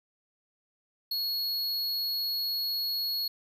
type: tone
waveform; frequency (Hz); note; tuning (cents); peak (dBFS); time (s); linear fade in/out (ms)
square; 4334; C#8; -40; -29; 1.11-3.28; 5
effects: 11-bit